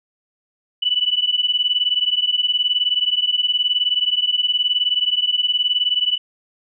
sine beating tone pair, 2959 / 2978 Hz, F#7 / F#7, -1 / +11 cents, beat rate 19 Hz, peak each -19 / -19 dBFS, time 0.82-6.18 s, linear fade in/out 10 ms, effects none

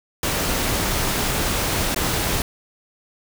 pink noise with dropouts, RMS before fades -22 dBFS, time 0.23-2.42 s, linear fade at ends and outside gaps 2 ms, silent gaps 1.946-1.961 s, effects none

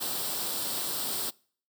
white noise with comb filter, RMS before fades -32 dBFS, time 0-1.31 s, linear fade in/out 20 ms, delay 0.23 ms, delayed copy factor +0.6, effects noise-tail reverb RT60 0.5 s tail -25 dB re dry + high-pass 150 Hz 12 dB/octave

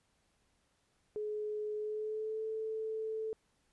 sine tone with pitch glide, 423.5 to 439.4 Hz, G#4 to A4, +34 to -2 cents, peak -35 dBFS, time 1.16-3.33 s, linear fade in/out 0 ms, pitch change +64 cents, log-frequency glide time 1.76-2.44 s, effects pink hiss -75 dBFS RMS until 3.72 s + resampled to 24000 Hz

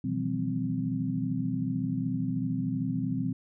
sine tone cluster, 121.9 / 158.5 / 171.8 / 194.5 / 259.6 Hz, B2 / D#3 / F3 / G3 / C4, -22 / +32 / -28 / -13 / -13 cents, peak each -34 / -36 / -35 / -35 / -31 dBFS, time 0.04-3.33 s, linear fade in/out 5 ms, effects none

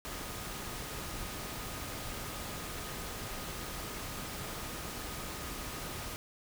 sine tone in noise, 1244.5 Hz, D#6, in tune, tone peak -52 dBFS, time 0.05-6.16 s, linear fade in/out 0 ms, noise pink, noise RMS -41 dBFS, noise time 0.05-6.16 s, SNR -14 dB, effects none

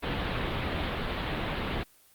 pink low-pass noise, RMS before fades -31 dBFS, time 0.02-1.84 s, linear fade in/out 20 ms, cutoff 3900 Hz, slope 48 dB/octave, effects white hiss -60 dBFS RMS until 2.14 s + Opus 24 kbps

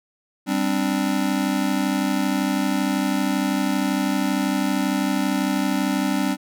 square chord, G suspended fourth, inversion none, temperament just, 196 / 261.3 / 294 Hz, G3 / C4 / D4, 0 / -2 / +2 cents, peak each -25 dBFS, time 0.46-6.37 s, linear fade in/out 50 ms, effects none

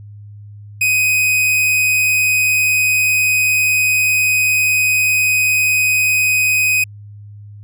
45% pulse tone with amplitude modulation, 2507 Hz, D#7, 12 cents sharp, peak -11 dBFS, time 0.81-6.84 s, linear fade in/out 5 ms, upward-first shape sine, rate 150 Hz, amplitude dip 25%, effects added 103 Hz sine -33 dBFS peak until 7.63 s

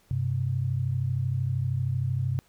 sine tone pair together, 97.66 / 130.6 Hz, G2 / C3, -6 / -3 cents, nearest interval perfect fourth, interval 503 cents, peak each -29 / -26 dBFS, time 0.11-2.39 s, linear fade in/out 0 ms, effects pink hiss -63 dBFS RMS until 2.48 s

